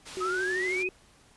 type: low-pass noise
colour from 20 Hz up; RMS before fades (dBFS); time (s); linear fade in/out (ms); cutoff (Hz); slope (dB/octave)
white; -44; 0.05-0.84; 20; 6300; 12
type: tone with vibrato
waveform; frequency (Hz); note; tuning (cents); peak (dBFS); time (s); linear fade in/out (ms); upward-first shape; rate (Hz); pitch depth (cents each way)
sine; 370; F#4; 0; -31; 0.17-0.89; 0; sine; 13; 31
type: exponential sweep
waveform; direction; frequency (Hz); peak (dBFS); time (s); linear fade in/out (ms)
sine; up; 1244.5 to 2571; -28; 0.2-0.89; 20
effects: pink hiss -59 dBFS RMS until 1.36 s + resampled to 24000 Hz